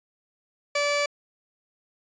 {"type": "tone pair together", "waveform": "sawtooth", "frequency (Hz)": [579, 1158], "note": ["D5", "D6"], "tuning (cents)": [-25, -25], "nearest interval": "octave", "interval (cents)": 1200, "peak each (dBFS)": -20, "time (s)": [0.75, 1.06], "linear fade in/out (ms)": 5, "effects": ["resampled to 16000 Hz"]}